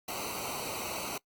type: noise with comb filter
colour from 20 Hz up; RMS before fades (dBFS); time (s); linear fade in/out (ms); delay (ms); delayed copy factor
pink; -37; 0.08-1.18; 5; 0.58; -1
effects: noise-tail reverb RT60 0.1 s tail -23 dB re dry + Opus 48 kbps